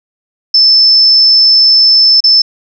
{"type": "tone with dropouts", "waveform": "sine", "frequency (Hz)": 5274, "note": "E8", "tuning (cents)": 0, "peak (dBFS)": -3, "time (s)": [0.54, 2.42], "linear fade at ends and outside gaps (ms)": 5, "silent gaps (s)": [2.205, 2.239], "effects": []}